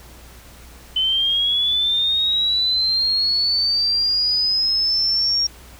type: linear sweep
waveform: sine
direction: up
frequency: 3040 to 5588 Hz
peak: -16 dBFS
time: 0.96-5.47 s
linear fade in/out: 5 ms
effects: added 60 Hz sine -43 dBFS peak until 5.79 s + pink hiss -45 dBFS RMS until 5.79 s